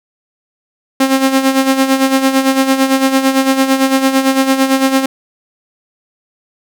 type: tone with tremolo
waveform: sawtooth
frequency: 267.1 Hz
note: C4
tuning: 36 cents sharp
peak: -3 dBFS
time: 1-5.06 s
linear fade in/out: 5 ms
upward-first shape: sine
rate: 8.9 Hz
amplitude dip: 65%
effects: none